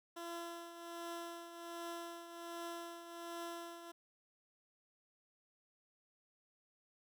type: tone with tremolo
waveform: 15% pulse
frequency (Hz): 339.9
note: F4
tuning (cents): -47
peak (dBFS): -36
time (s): 0.16-3.92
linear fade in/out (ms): 10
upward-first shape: triangle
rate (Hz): 1.3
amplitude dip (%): 65
effects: none